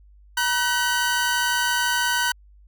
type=tone pair together; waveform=sawtooth; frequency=956.8 / 1511 Hz; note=A#5 / F#6; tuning=+45 / +36 cents; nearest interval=minor sixth; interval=791 cents; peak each=-21 / -18 dBFS; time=0.37-2.32 s; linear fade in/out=5 ms; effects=added 50 Hz sine -48 dBFS peak until 2.67 s